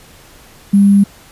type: tone with sample-and-hold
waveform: sine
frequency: 199.9 Hz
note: G3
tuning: 34 cents sharp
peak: -5 dBFS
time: 0.73-1.04 s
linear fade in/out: 10 ms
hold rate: 11025 Hz
effects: pink hiss -42 dBFS RMS until 1.31 s + resampled to 32000 Hz